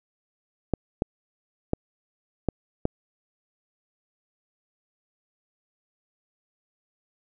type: clicks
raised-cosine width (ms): 2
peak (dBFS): -9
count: 5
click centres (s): 0.737 / 1.021 / 1.734 / 2.487 / 2.854
effects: none